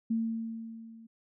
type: tone with level ramp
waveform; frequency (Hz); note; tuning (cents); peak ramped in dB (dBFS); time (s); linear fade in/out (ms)
sine; 226.2; A3; +48; -25 to -49; 0.1-1.07; 10
effects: none